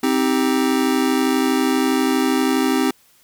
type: chord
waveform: square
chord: C minor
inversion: none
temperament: just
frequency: 261.6 / 314 / 392.4 Hz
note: C4 / Eb4 / G4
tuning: 0 / +16 / +2 cents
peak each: -19 / -22 / -23 dBFS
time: 0.03-2.91 s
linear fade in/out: 5 ms
effects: white hiss -55 dBFS RMS until 3.23 s